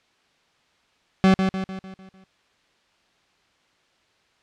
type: tone with echo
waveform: 40% pulse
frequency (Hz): 190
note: F#3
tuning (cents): +46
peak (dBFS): -12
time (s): 1.24-1.34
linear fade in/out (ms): 0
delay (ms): 150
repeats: 6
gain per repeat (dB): -6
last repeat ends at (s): 2.24
effects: white hiss -63 dBFS RMS until 4.42 s + low-pass 4000 Hz 12 dB/octave